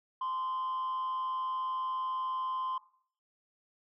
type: tone with frequency modulation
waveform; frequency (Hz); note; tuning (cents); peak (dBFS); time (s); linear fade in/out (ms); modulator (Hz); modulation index
sine; 1037; C6; -16; -30; 0.21-2.78; 5; 177; 0.21
effects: noise-tail reverb RT60 0.5 s tail -17 dB re dry + tanh soft clip ceiling -30 dBFS